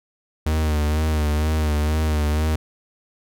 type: tone with vibrato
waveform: 45% pulse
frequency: 76.5 Hz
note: D#2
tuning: 29 cents flat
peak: -18 dBFS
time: 0.46-2.56 s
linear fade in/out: 5 ms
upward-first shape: sine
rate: 2.1 Hz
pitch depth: 43 cents each way
effects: none